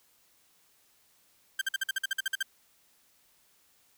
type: tone bursts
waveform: 30% pulse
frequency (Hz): 1574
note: G6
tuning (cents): +7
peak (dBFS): -24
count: 12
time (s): 1.59-2.428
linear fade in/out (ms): 5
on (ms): 24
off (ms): 50
effects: white hiss -66 dBFS RMS until 3.97 s